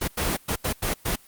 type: noise bursts at uneven times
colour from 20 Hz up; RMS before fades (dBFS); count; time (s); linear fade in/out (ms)
pink; -25; 6; 0.01-0.08 / 0.17-0.37 / 0.48-0.56 / 0.64-0.73 / 0.82-0.94 / 1.05-1.16; 10
effects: white hiss -53 dBFS RMS until 1.27 s + Opus 24 kbps